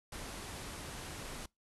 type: low-pass noise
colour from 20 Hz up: pink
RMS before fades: -45 dBFS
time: 0.12-1.46 s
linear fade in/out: 5 ms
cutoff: 12000 Hz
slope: 96 dB/octave
effects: noise-tail reverb RT60 0.2 s tail -25 dB re dry